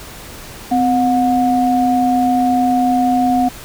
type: tone pair together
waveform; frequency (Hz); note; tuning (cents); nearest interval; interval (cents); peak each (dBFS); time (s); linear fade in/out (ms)
sine; 256.2 / 724.6; C4 / F#5; -36 / -36; octave + tritone; 1800; -14; 0.71-3.49; 10
effects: pink hiss -34 dBFS RMS until 3.64 s